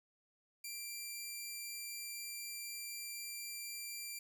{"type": "tone", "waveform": "10% pulse", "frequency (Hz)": 2363, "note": "D7", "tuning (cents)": 10, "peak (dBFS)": -34, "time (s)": [0.64, 4.19], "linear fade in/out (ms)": 5, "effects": []}